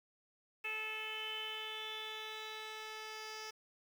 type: tone with low-pass filter sweep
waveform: 10% pulse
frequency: 435.2 Hz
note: A4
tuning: 19 cents flat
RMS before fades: -44 dBFS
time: 0.64-3.51 s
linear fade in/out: 10 ms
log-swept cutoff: 2600 to 5000 Hz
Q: 9.2
effects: 10-bit